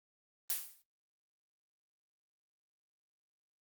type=noise with exponential decay; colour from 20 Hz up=blue; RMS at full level=-30 dBFS; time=0.5-0.82 s; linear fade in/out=0 ms; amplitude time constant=68 ms; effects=noise-tail reverb RT60 0.3 s tail -26 dB re dry + Opus 24 kbps